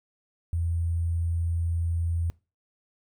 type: tone with sample-and-hold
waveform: sine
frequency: 84.1 Hz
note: E2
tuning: 35 cents sharp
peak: -24 dBFS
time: 0.53-2.3 s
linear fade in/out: 0 ms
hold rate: 8820 Hz
effects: noise-tail reverb RT60 0.3 s tail -23 dB re dry